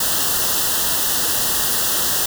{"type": "band-stop noise", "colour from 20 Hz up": "white", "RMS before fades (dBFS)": -19, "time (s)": [0, 2.26], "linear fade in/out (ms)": 5, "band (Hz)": [1900, 2700], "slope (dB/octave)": 96, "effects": []}